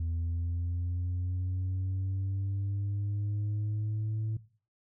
sine linear sweep, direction up, 82.41 to 110 Hz, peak -27 dBFS, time 0-4.37 s, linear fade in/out 5 ms, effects noise-tail reverb RT60 0.4 s tail -18 dB re dry + tanh soft clip ceiling -28 dBFS

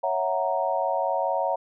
sine chord, F# dominant seventh, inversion second, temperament equal, 554.4 / 659.3 / 740 / 932.3 Hz, C#5 / E5 / F#5 / A#5, 0 / 0 / 0 / 0 cents, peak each -28 dBFS, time 0.03-1.56 s, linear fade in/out 10 ms, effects none

